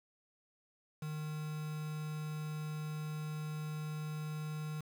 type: tone with quantisation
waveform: triangle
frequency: 153.4 Hz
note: D#3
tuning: 24 cents flat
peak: -36 dBFS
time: 1.02-4.81 s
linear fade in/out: 5 ms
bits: 8
effects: none